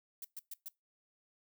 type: noise bursts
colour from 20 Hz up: violet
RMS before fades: -44 dBFS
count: 4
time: 0.22-0.684 s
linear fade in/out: 2 ms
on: 26 ms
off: 120 ms
effects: noise-tail reverb RT60 0.2 s tail -22 dB re dry